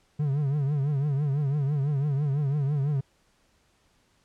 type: tone with vibrato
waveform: triangle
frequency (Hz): 142.5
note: C#3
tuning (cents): +48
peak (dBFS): -21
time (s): 0.19-3.01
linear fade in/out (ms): 10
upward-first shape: triangle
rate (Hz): 6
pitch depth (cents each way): 130
effects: pink hiss -66 dBFS RMS until 4.24 s + low-pass 9000 Hz 12 dB/octave